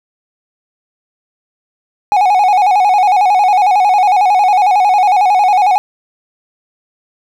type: tone with vibrato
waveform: triangle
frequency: 784 Hz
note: G5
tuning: in tune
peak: -5 dBFS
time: 2.12-5.78 s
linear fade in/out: 0 ms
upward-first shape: square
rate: 11 Hz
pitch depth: 100 cents each way
effects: none